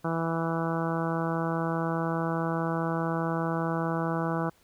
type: harmonic tone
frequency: 164.81 Hz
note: E3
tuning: in tune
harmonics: 1 / 2 / 3 / 4 / 5 / 6 / 7 / 8 / 9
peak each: -30 / -33 / -35 / -36 / -37 / -38 / -38 / -39 / -40 dBFS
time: 0.04-4.5 s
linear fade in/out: 10 ms
effects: pink hiss -63 dBFS RMS until 4.63 s